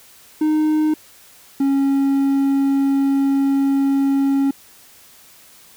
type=tone pair in turn; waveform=triangle; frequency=308.3 / 274.9 Hz; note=D#4 / C#4; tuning=-16 / -14 cents; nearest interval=major second; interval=198 cents; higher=first; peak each=-12 dBFS; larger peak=neither; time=0.41-0.94 / 1.6-4.51 s; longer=second; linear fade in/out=5 ms; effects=white hiss -47 dBFS RMS until 5.76 s